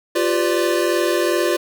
square chord, G dominant seventh, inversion third, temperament equal with one note detuned, 349.2 / 392 / 503.7 / 587.3 Hz, F4 / G4 / B4 / D5, 0 / 0 / +34 / 0 cents, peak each -20 / -25 / -25 / -23 dBFS, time 0.15-1.57 s, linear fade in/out 10 ms, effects none

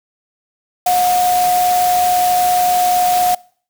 sine tone in noise, 722 Hz, F#5, 43 cents flat, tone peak -11 dBFS, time 0.86-3.35 s, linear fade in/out 5 ms, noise white, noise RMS -23 dBFS, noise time 0.86-3.35 s, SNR +9 dB, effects noise-tail reverb RT60 0.5 s tail -24 dB re dry

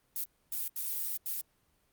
violet noise bursts at uneven times, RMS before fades -35 dBFS, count 4, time 0.16-0.24 / 0.52-0.68 / 0.76-1.17 / 1.26-1.41 s, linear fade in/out 2 ms, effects pink hiss -72 dBFS RMS until 1.92 s + Opus 32 kbps

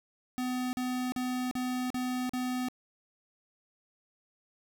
square tone bursts, 251.9 Hz, B3, 34 cents sharp, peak -31 dBFS, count 6, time 0.38-2.685 s, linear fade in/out 0 ms, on 350 ms, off 41 ms, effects none

